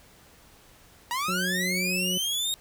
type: linear sweep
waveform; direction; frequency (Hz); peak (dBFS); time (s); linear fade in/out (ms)
sawtooth; up; 932.3 to 3760; -23; 1.11-2.54; 0
type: harmonic tone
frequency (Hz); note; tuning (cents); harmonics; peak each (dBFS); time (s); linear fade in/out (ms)
182.7; F#3; -22; 1 / 2 / 3; -30 / -36 / -40; 1.28-2.18; 5
effects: pink hiss -55 dBFS RMS until 2.6 s